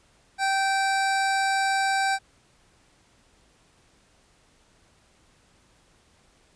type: tone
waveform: 25% pulse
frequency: 778 Hz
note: G5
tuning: 13 cents flat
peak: -18 dBFS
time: 0.38-2.19 s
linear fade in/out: 50 ms
effects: pink hiss -61 dBFS RMS until 6.55 s + resampled to 22050 Hz